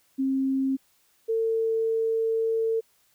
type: tone pair in turn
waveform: sine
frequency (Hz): 267.4 / 449.7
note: C4 / A4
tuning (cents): +38 / +38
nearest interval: major sixth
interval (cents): 900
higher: second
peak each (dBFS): -22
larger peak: neither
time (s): 0.18-0.77 / 1.28-2.81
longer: second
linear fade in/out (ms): 20
effects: white hiss -65 dBFS RMS until 3.14 s